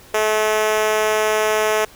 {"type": "tone with high-pass filter", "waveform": "5% pulse", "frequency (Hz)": 215.5, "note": "A3", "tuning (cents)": -36, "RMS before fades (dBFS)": -18, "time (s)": [0.14, 1.85], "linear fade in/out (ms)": 5, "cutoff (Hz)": 500, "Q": 7.1, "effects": ["pink hiss -45 dBFS RMS until 1.95 s"]}